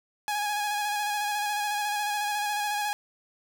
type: tone with vibrato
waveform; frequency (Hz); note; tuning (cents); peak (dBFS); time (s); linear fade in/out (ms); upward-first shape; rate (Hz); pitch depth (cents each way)
sawtooth; 830.6; G#5; 0; -23; 0.28-2.93; 0; square; 14; 21
effects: none